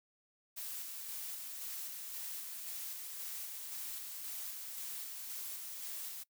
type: noise with tremolo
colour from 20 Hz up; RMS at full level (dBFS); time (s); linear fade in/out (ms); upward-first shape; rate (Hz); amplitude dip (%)
blue; -43; 0.56-6.24; 20; square; 1.9; 25
effects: noise-tail reverb RT60 0.1 s tail -21 dB re dry